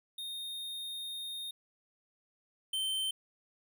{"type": "tone pair in turn", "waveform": "square", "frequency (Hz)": [3690, 3103], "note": ["A#7", "G7"], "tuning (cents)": [-18, -18], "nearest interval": "minor third", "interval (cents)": 300, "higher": "first", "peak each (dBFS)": [-39, -32], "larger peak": "second", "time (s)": [[0.18, 1.51], [2.73, 3.11]], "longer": "first", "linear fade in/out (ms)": 5, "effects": []}